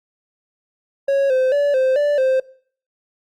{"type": "tone with pitch steps", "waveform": "triangle", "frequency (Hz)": [552, 517, 575, 521, 584, 523], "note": ["C#5", "C5", "D5", "C5", "D5", "C5"], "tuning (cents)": [-7, -21, -37, -7, -10, -1], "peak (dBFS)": -12, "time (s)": [1.08, 2.4], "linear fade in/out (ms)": 5, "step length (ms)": 220, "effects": ["noise-tail reverb RT60 0.5 s tail -21 dB re dry", "Opus 48 kbps"]}